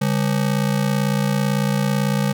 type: ring-modulated tone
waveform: square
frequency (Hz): 171.5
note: F3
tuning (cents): -31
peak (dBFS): -15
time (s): 0.01-2.33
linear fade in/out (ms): 10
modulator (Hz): 29
effects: none